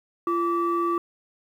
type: tone pair together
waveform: sine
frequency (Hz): 342.6 / 1157.7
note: F4 / D6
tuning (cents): -33 / -25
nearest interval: octave + major sixth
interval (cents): 2108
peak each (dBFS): -23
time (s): 0.27-0.98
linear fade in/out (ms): 2
effects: tanh soft clip ceiling -16 dBFS + 9-bit

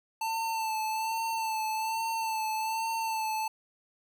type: tone with vibrato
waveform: square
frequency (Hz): 888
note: A5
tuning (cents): +16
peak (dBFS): -30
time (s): 0.21-3.48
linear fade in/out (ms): 5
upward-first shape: sine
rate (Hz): 1.2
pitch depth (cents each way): 32
effects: none

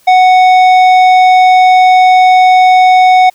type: tone with tanh clipping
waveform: sine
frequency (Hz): 740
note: F#5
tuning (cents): 0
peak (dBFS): -4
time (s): 0.07-3.3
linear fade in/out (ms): 10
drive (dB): 11
effects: white hiss -48 dBFS RMS until 3.34 s

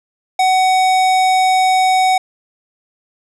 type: tone with hard clipping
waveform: sine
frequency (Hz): 750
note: F#5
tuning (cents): +23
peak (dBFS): -12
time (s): 0.39-2.18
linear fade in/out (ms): 5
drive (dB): 17
effects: none

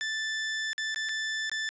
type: tone with dropouts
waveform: sawtooth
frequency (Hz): 1760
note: A6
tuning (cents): 0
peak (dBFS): -26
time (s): 0.01-1.69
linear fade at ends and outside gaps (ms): 0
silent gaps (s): 0.731-0.78 / 0.945-0.96 / 1.088-1.092 / 1.496-1.516
effects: resampled to 16000 Hz + 11-bit

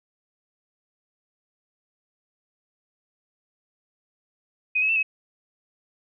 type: tone with pitch steps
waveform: sine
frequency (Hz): 2504 / 2569 / 2671 / 2563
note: D#7 / E7 / E7 / E7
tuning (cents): +10 / -45 / +22 / -49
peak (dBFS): -19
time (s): 4.75-5.03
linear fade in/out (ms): 10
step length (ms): 70
effects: none

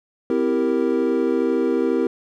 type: chord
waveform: triangle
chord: C dominant seventh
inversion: none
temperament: equal with one note detuned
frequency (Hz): 257.3 / 329.6 / 392 / 466.2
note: C4 / E4 / G4 / Bb4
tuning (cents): -29 / 0 / 0 / 0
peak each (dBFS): -21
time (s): 0.3-2.07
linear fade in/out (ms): 2
effects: none

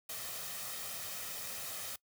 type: noise with comb filter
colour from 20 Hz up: white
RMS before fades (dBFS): -42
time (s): 0.09-1.96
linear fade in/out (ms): 5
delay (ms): 1.6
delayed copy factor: +0.5
effects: noise-tail reverb RT60 0.1 s tail -22 dB re dry + high-pass 80 Hz 12 dB/octave

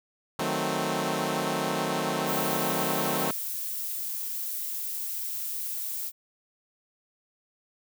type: chord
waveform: 10% pulse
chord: D# diminished seventh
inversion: none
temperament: equal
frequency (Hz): 155.56 / 185 / 220 / 261.6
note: D#3 / F#3 / A3 / C4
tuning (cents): 0 / 0 / 0 / 0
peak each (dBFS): -24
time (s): 0.39-3.31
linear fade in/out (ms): 2
type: noise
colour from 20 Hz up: violet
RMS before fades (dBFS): -33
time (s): 2.25-6.12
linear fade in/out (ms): 50
effects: none

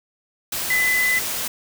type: tone in noise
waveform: sine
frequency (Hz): 2010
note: B6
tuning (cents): +30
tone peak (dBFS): -17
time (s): 0.7-1.19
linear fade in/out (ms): 5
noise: white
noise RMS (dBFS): -26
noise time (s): 0.52-1.48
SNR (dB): +6
effects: none

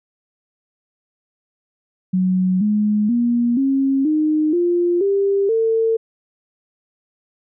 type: tone with pitch steps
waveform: sine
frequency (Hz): 185 / 210.1 / 238.5 / 270.9 / 307.6 / 349.2 / 396.6 / 450.3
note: F#3 / G#3 / A#3 / C#4 / D#4 / F4 / G4 / A4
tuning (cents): 0 / +20 / +40 / -40 / -20 / 0 / +20 / +40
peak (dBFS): -14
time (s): 2.13-5.97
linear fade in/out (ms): 10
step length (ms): 480
effects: none

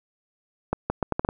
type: accelerating click train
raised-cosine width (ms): 1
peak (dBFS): -9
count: 7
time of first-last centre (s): 0.73-1.289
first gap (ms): 170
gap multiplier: 0.75
effects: none

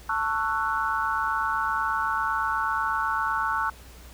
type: chord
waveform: sine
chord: F# minor seventh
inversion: first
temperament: just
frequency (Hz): 888 / 1110 / 1332 / 1480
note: A5 / C#6 / E6 / F#6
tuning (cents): +16 / +2 / +18 / 0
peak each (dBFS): -29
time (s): 0.09-3.7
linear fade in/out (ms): 5
effects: added 60 Hz sine -46 dBFS peak until 4.13 s + pink hiss -50 dBFS RMS until 4.13 s

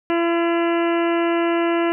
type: harmonic tone with a mistuned harmonic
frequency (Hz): 338.5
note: E4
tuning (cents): +46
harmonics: 1 / 2 / 3 / 4 / 5 / 6 / 7 / 8 / 9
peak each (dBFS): -18 / -24 / -28 / -30 / -32 / -34 / -35 / -36 / -37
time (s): 0.1-1.92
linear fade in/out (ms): 0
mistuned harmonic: 9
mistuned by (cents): -69
effects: none

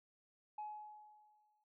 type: tone with exponential decay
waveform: sine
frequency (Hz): 846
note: G#5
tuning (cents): +32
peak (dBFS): -40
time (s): 0.58-1.64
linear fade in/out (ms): 5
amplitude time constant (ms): 230
effects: noise-tail reverb RT60 0.1 s tail -24 dB re dry + tanh soft clip ceiling -39 dBFS

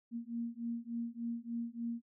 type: beating tone pair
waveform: sine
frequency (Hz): 232.2 / 235.6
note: A#3 / A#3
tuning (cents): -7 / +19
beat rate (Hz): 3.4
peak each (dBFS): -40 / -40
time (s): 0.11-2.02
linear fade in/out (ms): 50
effects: none

